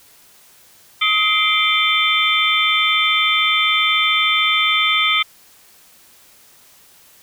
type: tone cluster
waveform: sine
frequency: 1264 / 2083 / 2350 / 3118 / 3537 Hz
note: D#6 / C7 / D7 / G7 / A7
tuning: +27 / -8 / +1 / -10 / +8 cents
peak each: -20 dBFS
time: 1.01-5.23 s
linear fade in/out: 10 ms
effects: white hiss -49 dBFS RMS until 7.22 s